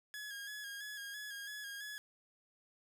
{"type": "tone with vibrato", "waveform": "sawtooth", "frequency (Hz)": 1661.2, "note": "G#6", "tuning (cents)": 0, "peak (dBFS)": -40, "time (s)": [0.14, 1.98], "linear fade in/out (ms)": 0, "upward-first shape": "square", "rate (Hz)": 3, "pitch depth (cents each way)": 35, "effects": ["13-bit"]}